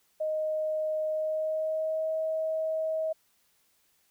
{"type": "tone with pitch glide", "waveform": "sine", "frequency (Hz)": [622, 635.8], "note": ["D#5", "D#5"], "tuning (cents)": [-1, 37], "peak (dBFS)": -27, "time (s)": [0.2, 3.13], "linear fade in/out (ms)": 10, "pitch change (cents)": 38, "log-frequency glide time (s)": [1.09, 2.12], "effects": ["white hiss -69 dBFS RMS until 4.1 s"]}